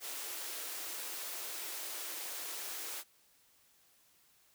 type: high-pass noise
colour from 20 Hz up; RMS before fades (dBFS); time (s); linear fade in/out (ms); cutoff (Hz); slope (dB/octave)
white; -42; 0-3.04; 50; 290; 96
effects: white hiss -68 dBFS RMS until 4.54 s